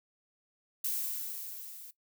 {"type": "noise with level ramp", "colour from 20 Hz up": "violet", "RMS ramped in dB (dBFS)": [-32, -49], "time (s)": [0.84, 1.91], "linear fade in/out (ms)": 5, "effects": ["noise-tail reverb RT60 0.1 s tail -17 dB re dry"]}